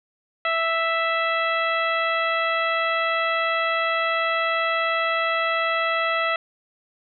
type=harmonic tone; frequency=659.3 Hz; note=E5; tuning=in tune; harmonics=1 / 2 / 3 / 4 / 5 / 6; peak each=-26 / -24 / -26 / -29 / -33 / -40 dBFS; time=0.45-6.36 s; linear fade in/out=2 ms; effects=none